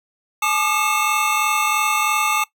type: tone cluster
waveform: square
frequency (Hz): 858 / 1171 / 1214 / 2174 / 2657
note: A5 / D6 / D#6 / C#7 / E7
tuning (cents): -44 / -5 / -43 / -34 / +13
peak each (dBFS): -25 / -28 / -22 / -27 / -24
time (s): 0.42-2.44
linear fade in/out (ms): 5
effects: noise-tail reverb RT60 0.1 s tail -18 dB re dry